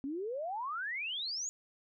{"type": "exponential sweep", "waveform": "sine", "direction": "up", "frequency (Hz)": [261.6, 6980], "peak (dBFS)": -35, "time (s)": [0.04, 1.49], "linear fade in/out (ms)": 0, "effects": []}